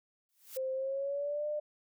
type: noise with exponential growth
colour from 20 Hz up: blue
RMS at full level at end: -42 dBFS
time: 0.29-0.57 s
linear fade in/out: 0 ms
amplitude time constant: 59 ms
type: tone with pitch glide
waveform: sine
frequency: 524 to 598.5 Hz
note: C5 to D5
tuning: +2 to +33 cents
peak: -32 dBFS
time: 0.56-1.6 s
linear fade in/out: 10 ms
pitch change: +231 cents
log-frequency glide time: 0.73-1.46 s
effects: none